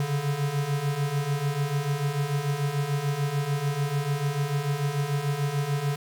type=beating tone pair; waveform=square; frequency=138.59 / 145.39 Hz; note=C#3 / D3; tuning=0 / -17 cents; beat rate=6.8 Hz; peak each=-31 / -27 dBFS; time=0-5.96 s; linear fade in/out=2 ms; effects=none